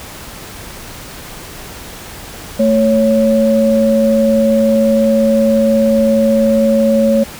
sine tone pair together, 221.8 / 554.4 Hz, A3 / C#5, +14 / 0 cents, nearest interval octave + major third, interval 1586 cents, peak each -11 dBFS, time 2.59-7.24 s, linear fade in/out 10 ms, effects pink hiss -31 dBFS RMS until 7.39 s

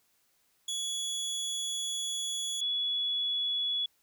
25% pulse / sine tone pair in turn, 3375 / 3392 Hz, G#7 / G#7, +27 / +36 cents, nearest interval unison, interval 9 cents, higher second, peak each -28 dBFS, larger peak neither, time 0.68-2.61 / 2.61-3.86 s, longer first, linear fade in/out 5 ms, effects white hiss -71 dBFS RMS until 4.02 s

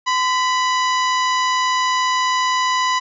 harmonic tone with a mistuned harmonic, 987.8 Hz, B5, in tune, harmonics 1 / 2 / 3 / 4 / 5 / 6 / 7, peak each -17 / -23 / -27 / -29 / -31 / -33 / -34 dBFS, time 0.06-3 s, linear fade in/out 20 ms, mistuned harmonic 1, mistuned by +57 cents, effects none

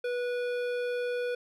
triangle tone with hard clipping, 489.2 Hz, B4, 16 cents flat, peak -31 dBFS, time 0.04-1.35 s, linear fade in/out 5 ms, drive 17 dB, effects none

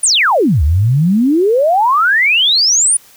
sine exponential two-way sweep, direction down then up, 9956 to 69.3 to 9956 Hz, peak -8 dBFS, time 0.03-2.97 s, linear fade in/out 5 ms, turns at 0.63 s, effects white hiss -44 dBFS RMS until 3.16 s

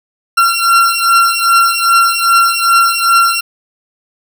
40% pulse beating tone pair, 1367 / 1369.5 Hz, F6 / F6, -37 / -34 cents, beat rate 2.5 Hz, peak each -10 dBFS, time 0.37-3.41 s, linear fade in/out 10 ms, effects none

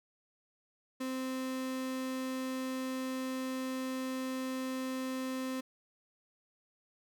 35% pulse tone, 260 Hz, C4, 11 cents flat, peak -33 dBFS, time 1-5.61 s, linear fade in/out 10 ms, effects none

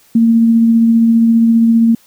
sine tone with tremolo, 229 Hz, A#3, 31 cents flat, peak -5 dBFS, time 0.15-1.95 s, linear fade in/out 5 ms, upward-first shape triangle, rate 15 Hz, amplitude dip 25%, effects white hiss -49 dBFS RMS until 2.06 s

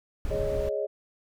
brown noise, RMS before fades -32 dBFS, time 0.25-0.69 s, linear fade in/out 0 ms
sine chord, Ab suspended fourth, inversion none, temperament equal, 415.3 / 554.4 / 622.3 Hz, Ab4 / Db5 / Eb5, 0 / 0 / 0 cents, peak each -31 dBFS, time 0.3-0.87 s, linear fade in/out 20 ms
effects none

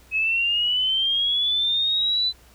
sine linear sweep, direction up, 2553 to 4022 Hz, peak -19 dBFS, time 0.11-2.33 s, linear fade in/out 50 ms, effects added 60 Hz sine -51 dBFS peak until 2.54 s + pink hiss -54 dBFS RMS until 2.54 s

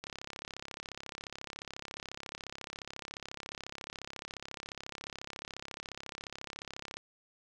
click train, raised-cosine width 0.2 ms, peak -24 dBFS, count 238, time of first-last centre 0.04-6.97 s, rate 34.2 Hz, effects none

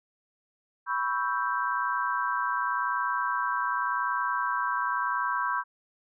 sine chord, C# half-diminished seventh, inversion third, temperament equal, 987.8 / 1108.7 / 1318.5 / 1568 Hz, B5 / C#6 / E6 / G6, 0 / 0 / 0 / 0 cents, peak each -30 / -31 / -34 / -31 dBFS, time 0.86-5.64 s, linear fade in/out 50 ms, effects none

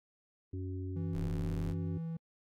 harmonic tone, 93 Hz, F#2, 9 cents sharp, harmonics 1 / 3 / 4, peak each -37 / -44 / -47 dBFS, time 0.53-1.98 s, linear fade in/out 5 ms
triangle tone, 164.2 Hz, E3, 6 cents flat, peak -34 dBFS, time 0.96-2.17 s, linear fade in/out 5 ms
45% pulse linear sweep, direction up, 31.94 to 43.1 Hz, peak -38 dBFS, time 1.12-1.75 s, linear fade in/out 50 ms
effects AAC 64 kbps

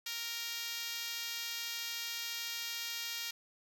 5% pulse tone with high-pass filter, 466.2 Hz, A#4, in tune, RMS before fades -40 dBFS, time 0.06-3.31 s, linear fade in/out 5 ms, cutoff 2100 Hz, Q 0.66, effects none

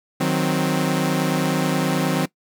sawtooth chord, C diminished, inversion first, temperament equal, 155.56 / 185 / 261.6 Hz, Eb3 / Gb3 / C4, 0 / 0 / 0 cents, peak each -19 dBFS, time 0.2-2.26 s, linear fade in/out 10 ms, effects noise-tail reverb RT60 0.1 s tail -20 dB re dry

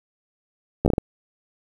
slowing click train, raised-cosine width 2 ms, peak -6 dBFS, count 6, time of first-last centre 0.85-0.981 s, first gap 12 ms, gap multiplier 1.4, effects 8-bit

